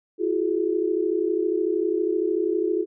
sine tone cluster, 335.8 / 368.6 / 423 Hz, E4 / F#4 / G#4, +32 / -7 / +32 cents, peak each -25 / -25 / -25 dBFS, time 0.18-2.86 s, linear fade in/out 50 ms, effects none

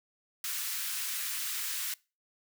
white high-pass noise, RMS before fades -35 dBFS, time 0.44-1.94 s, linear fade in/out 2 ms, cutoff 1300 Hz, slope 24 dB/octave, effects noise-tail reverb RT60 0.3 s tail -23 dB re dry

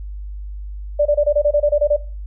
sine tone bursts, 587.3 Hz, D5, in tune, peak -11 dBFS, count 11, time 0.99-1.966 s, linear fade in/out 10 ms, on 66 ms, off 25 ms, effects noise-tail reverb RT60 0.4 s tail -18 dB re dry + added 50 Hz sine -27 dBFS peak until 2.26 s

